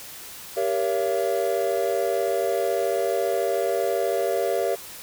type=chord; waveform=triangle; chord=G diminished seventh; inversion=none; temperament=just; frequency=392 / 470.4 / 564.5 / 677.4 Hz; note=G4 / Bb4 / Db5 / Fb5; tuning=0 / +16 / +31 / +47 cents; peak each=-25 dBFS; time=0.56-4.76 s; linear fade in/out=20 ms; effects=white hiss -40 dBFS RMS until 5.02 s